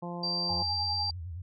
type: harmonic tone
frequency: 173.9 Hz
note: F3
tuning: 7 cents flat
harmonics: 1 / 2 / 3 / 4 / 5 / 6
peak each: -37 / -43 / -43 / -44 / -43 / -46 dBFS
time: 0.02-0.63 s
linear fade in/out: 10 ms
type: tone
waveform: sine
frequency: 4699 Hz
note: D8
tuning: in tune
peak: -29 dBFS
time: 0.23-1.11 s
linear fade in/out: 5 ms
type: tone with tremolo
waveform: sine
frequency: 830.6 Hz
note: G#5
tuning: in tune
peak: -32 dBFS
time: 0.49-1.1 s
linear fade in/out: 2 ms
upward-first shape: sine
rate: 10 Hz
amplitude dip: 60%
type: tone with vibrato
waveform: sine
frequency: 86 Hz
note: F2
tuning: 26 cents flat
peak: -36 dBFS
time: 0.5-1.42 s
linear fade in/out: 5 ms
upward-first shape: sine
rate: 9.3 Hz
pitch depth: 140 cents each way
effects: none